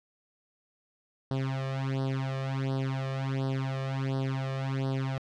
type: tone with flanger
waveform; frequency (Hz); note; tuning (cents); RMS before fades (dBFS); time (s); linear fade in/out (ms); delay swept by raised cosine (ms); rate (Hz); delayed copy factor
sawtooth; 133.9; C3; +40; -31; 1.31-5.18; 0; 0.21 to 1.71; 1.4; +1
effects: low-pass 4000 Hz 12 dB/octave